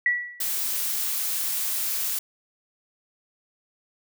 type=tone with exponential decay; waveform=sine; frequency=1945 Hz; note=B6; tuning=27 cents flat; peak=-16 dBFS; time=0.06-0.52 s; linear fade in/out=2 ms; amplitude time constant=98 ms
type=noise; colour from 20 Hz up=blue; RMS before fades=-27 dBFS; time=0.4-2.19 s; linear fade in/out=5 ms
effects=none

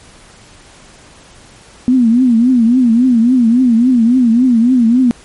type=tone with vibrato; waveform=sine; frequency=241.4 Hz; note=B3; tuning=39 cents flat; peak=-6 dBFS; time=1.88-5.11 s; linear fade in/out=0 ms; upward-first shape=triangle; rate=3.6 Hz; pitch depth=160 cents each way; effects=pink hiss -41 dBFS RMS until 5.24 s + MP3 48 kbps

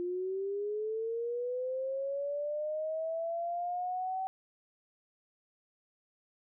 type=linear sweep; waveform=sine; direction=up; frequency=349.2 to 765 Hz; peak=-32 dBFS; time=0-4.27 s; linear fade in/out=0 ms; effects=none

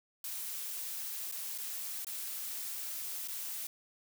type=noise with dropouts; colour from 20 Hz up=blue; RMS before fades=-40 dBFS; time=0.24-3.67 s; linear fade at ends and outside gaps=2 ms; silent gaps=1.315-1.322 / 1.579-1.584 / 2.047-2.068 / 3.276-3.283 s; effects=none

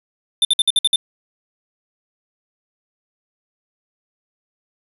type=tone bursts; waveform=square; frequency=3565 Hz; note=A7; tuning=22 cents sharp; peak=-12 dBFS; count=7; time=0.42-0.959 s; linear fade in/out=2 ms; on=29 ms; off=56 ms; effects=resampled to 32000 Hz

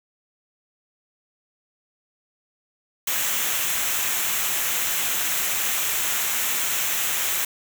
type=noise with comb filter; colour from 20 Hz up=white; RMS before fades=-24 dBFS; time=3.07-7.45 s; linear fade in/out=5 ms; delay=0.21 ms; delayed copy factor=-0.55; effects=none

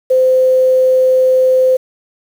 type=tone with quantisation; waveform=sine; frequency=516 Hz; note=C5; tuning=24 cents flat; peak=-7 dBFS; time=0.1-1.77 s; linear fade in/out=10 ms; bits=6; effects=none

